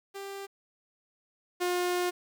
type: tone pair in turn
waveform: sawtooth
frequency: 394.7 / 356.9 Hz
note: G4 / F4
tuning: +12 / +38 cents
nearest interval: major second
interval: 174 cents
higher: first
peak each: -34 / -23 dBFS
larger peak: second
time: 0.14-0.47 / 1.6-2.11 s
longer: second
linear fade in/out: 20 ms
effects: 10-bit